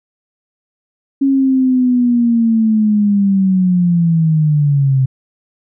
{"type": "linear sweep", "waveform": "sine", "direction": "down", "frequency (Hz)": [275.3, 130], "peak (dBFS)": -9, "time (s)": [1.21, 5.06], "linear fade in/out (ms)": 10, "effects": []}